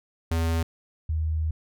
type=tone pair in turn; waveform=square / sine; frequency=82.41 / 78.86 Hz; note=E2 / D#2; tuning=0 / +24 cents; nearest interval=minor second; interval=76 cents; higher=first; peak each=-23 dBFS; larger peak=neither; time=0.31-0.63 / 1.09-1.51 s; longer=second; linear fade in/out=5 ms; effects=none